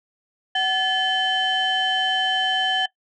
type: tone cluster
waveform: sine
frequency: 753 / 1728 / 3071 Hz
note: F#5 / A6 / G7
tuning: +30 / -32 / -36 cents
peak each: -23 / -22 / -21 dBFS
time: 0.55-2.86 s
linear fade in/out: 5 ms
effects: noise-tail reverb RT60 0.1 s tail -19 dB re dry + tanh soft clip ceiling -13 dBFS